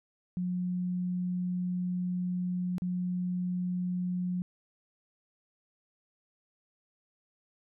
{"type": "tone with dropouts", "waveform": "sine", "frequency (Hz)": 180, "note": "F#3", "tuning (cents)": -47, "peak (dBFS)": -29, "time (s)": [0.37, 4.42], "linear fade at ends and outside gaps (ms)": 0, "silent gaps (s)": [2.782, 2.82], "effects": []}